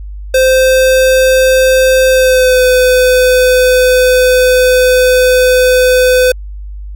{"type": "tone with pitch glide", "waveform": "square", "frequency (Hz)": [520, 505.5], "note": ["C5", "B4"], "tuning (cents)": [-11, 40], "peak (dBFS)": -6, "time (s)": [0.34, 6.32], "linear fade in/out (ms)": 5, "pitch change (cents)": -49, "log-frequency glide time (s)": [2.1, 2.64], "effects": ["added 50 Hz sine -22 dBFS peak until 6.95 s"]}